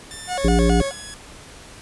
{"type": "tone with pitch glide", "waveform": "5% pulse", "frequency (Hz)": [1783, 1682.9], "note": ["A6", "G#6"], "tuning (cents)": [22, 22], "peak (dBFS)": -23, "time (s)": [0.11, 1.14], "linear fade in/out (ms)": 0, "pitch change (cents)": -100, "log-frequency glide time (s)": [0.38, 0.98]}
{"type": "tone with vibrato", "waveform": "40% pulse", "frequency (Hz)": 632, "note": "D#5", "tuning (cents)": 27, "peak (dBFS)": -22, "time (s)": [0.27, 0.93], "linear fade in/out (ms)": 50, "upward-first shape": "square", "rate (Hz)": 4.7, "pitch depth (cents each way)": 240}
{"type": "harmonic tone", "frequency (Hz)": 57.8, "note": "A#1", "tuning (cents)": -14, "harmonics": [1, 3, 5, 7], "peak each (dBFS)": [-17, -19, -22, -21], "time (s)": [0.44, 0.82], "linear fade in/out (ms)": 5}
{"effects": ["pink hiss -42 dBFS RMS until 1.81 s", "resampled to 24000 Hz"]}